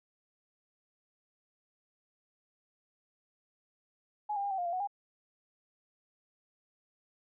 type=tone with pitch steps; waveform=sine; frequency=839 / 799 / 806 / 769 / 707 / 688 / 738 / 808 Hz; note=G#5 / G5 / G5 / G5 / F5 / F5 / F#5 / G#5; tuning=+17 / +33 / +48 / -33 / +21 / -26 / -5 / -48 cents; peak=-31 dBFS; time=4.29-4.874 s; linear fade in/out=10 ms; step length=73 ms; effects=none